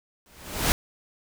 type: noise with exponential growth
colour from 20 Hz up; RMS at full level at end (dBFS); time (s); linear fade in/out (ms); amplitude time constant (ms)
pink; -19; 0.26-0.72; 0; 100
effects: none